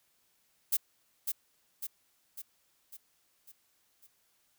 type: noise with echo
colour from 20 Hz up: violet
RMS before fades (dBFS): -27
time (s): 0.72-0.77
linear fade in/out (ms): 10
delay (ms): 550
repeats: 6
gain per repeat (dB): -5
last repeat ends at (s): 4.07
effects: white hiss -72 dBFS RMS until 4.58 s